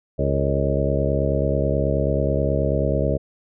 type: harmonic tone with a mistuned harmonic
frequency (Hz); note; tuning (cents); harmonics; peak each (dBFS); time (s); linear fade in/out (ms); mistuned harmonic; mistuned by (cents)
69.3; C#2; 0; 1 / 2 / 3 / 4 / 5 / 6 / 7 / 8 / 9; -24 / -24 / -29 / -30 / -30 / -29 / -29 / -26 / -27; 0.18-3.18; 20; 7; -50
effects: none